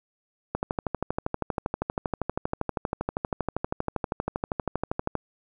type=click train; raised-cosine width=1 ms; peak=-12 dBFS; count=59; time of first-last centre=0.55-5.153 s; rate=12.6 Hz; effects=none